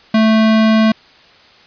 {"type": "tone", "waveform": "square", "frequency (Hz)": 220, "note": "A3", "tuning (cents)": 0, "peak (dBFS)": -9, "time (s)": [0.14, 0.92], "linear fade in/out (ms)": 5, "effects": ["white hiss -45 dBFS RMS until 1.66 s", "resampled to 11025 Hz"]}